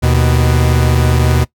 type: tone pair together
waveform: 45% pulse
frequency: 77.74 / 123.4 Hz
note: D#2 / B2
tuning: -1 / -1 cents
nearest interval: minor sixth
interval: 800 cents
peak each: -12 dBFS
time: 0.02-1.45 s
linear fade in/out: 20 ms
effects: noise-tail reverb RT60 0.1 s tail -20 dB re dry